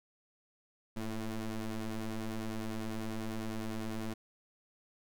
30% pulse ring-modulated tone, 109 Hz, A2, 16 cents flat, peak -30 dBFS, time 0.96-4.14 s, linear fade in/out 10 ms, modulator 114 Hz, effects none

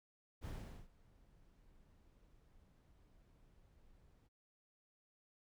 brown noise with ADSR envelope, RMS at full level -43 dBFS, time 0.41-4.29 s, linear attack 44 ms, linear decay 420 ms, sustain -24 dB, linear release 29 ms, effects none

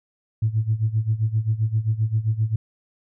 sine tone with tremolo, 110 Hz, A2, in tune, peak -15 dBFS, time 0.42-2.56 s, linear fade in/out 5 ms, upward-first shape sine, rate 7.6 Hz, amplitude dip 85%, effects tanh soft clip ceiling -11 dBFS

